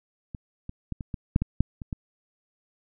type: clicks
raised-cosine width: 5 ms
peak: -23 / -23 / -18 / -22 / -19 / -7 / -13 / -7 / -24 / -18 dBFS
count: 10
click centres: 0.348 / 0.694 / 0.923 / 1.008 / 1.142 / 1.361 / 1.42 / 1.606 / 1.818 / 1.928 s
effects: none